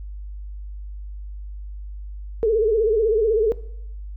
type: tone with vibrato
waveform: sine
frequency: 440 Hz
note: A4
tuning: in tune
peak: -15 dBFS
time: 2.43-3.52 s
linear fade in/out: 0 ms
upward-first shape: sine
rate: 16 Hz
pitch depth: 98 cents each way
effects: noise-tail reverb RT60 0.7 s tail -18 dB re dry + added 50 Hz sine -31 dBFS peak until 4.16 s